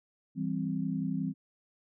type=chord; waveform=sine; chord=C major; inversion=first; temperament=equal; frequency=164.81 / 196 / 261.6 Hz; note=E3 / G3 / C4; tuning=0 / 0 / 0 cents; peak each=-34 dBFS; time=0.35-1.34 s; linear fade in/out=50 ms; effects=none